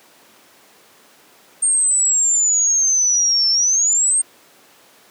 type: exponential two-way sweep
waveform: sine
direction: down then up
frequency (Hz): 8690 to 5340 to 8690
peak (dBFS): -13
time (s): 1.62-4.22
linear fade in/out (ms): 10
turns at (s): 3.5
effects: pink hiss -49 dBFS RMS until 5.1 s + high-pass 300 Hz 12 dB/octave